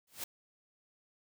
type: noise with exponential growth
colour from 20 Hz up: white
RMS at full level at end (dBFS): -35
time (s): 0.07-0.24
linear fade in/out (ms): 5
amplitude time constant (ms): 35
effects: none